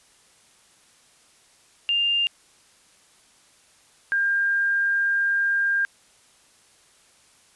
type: tone pair in turn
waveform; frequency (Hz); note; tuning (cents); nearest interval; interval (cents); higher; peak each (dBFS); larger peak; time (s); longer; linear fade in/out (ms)
sine; 2801 / 1602.2; F7 / G6; +4 / +37; minor seventh; 967; first; -19; neither; 1.89-2.27 / 4.12-5.85; second; 0
effects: white hiss -57 dBFS RMS until 7.55 s + resampled to 24000 Hz